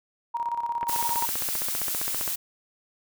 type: tone with tremolo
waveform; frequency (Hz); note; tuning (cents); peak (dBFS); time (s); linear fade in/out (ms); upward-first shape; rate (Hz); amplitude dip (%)
sine; 942; A#5; +18; -24; 0.34-1.26; 10; square; 17; 60
type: click train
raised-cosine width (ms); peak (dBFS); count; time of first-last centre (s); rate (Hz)
0.5; -18; 23; 0.83-2.277; 15.2
type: noise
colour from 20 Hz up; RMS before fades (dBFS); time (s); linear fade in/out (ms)
blue; -29; 0.88-2.36; 10
effects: none